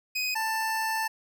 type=tone pair in turn; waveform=25% pulse; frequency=2505 / 885.7 Hz; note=D#7 / A5; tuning=+11 / +11 cents; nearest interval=octave + tritone; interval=1800 cents; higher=first; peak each=-23 dBFS; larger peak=neither; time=0.15-0.35 / 0.35-1.08 s; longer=second; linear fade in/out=10 ms; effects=none